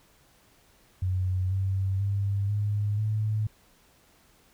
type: tone with pitch steps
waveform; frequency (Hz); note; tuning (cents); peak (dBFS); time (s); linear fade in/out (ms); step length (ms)
sine; 92.5 / 96.04 / 99.71 / 103.53 / 107.49; F#2 / G2 / G2 / G#2 / A2; 0 / -35 / +30 / -5 / -40; -24; 1.02-3.47; 5; 490
effects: pink hiss -61 dBFS RMS until 4.53 s